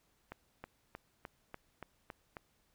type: accelerating click train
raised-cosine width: 0.5 ms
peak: -29 dBFS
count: 8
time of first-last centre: 0.32-2.368 s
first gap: 320 ms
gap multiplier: 0.97
effects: pink hiss -74 dBFS RMS until 2.74 s